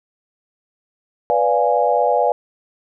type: chord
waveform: sine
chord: B diminished seventh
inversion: none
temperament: equal with one note detuned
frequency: 493.9 / 583.3 / 698.5 / 830.6 Hz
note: B4 / D5 / F5 / Ab5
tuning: 0 / -12 / 0 / 0 cents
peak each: -19 dBFS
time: 1.3-2.32 s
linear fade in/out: 0 ms
effects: none